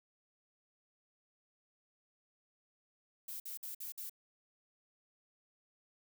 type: noise bursts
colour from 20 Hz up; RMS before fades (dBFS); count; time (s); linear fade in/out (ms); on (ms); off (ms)
violet; -44; 5; 3.28-4.096; 5; 120; 54
effects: none